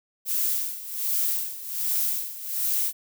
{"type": "noise with tremolo", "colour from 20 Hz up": "violet", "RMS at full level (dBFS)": -24, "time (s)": [0.25, 2.93], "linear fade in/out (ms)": 50, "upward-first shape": "sine", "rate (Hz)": 1.3, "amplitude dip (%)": 80, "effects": []}